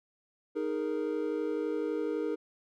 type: chord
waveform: triangle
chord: D# suspended fourth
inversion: none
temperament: just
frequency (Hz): 311.1 / 414.8 / 466.7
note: D#4 / G#4 / A#4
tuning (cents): 0 / -2 / +2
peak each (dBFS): -32 / -33 / -32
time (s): 0.55-2.36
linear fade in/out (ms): 20
effects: none